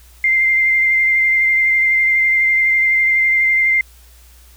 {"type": "tone with vibrato", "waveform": "sine", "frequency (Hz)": 2093, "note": "C7", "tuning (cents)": 0, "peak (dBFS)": -11, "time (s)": [0.24, 3.81], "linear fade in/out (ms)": 2, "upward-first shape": "sine", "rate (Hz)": 12, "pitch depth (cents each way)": 15, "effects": ["added 60 Hz sine -43 dBFS peak until 4.56 s", "white hiss -49 dBFS RMS until 4.56 s"]}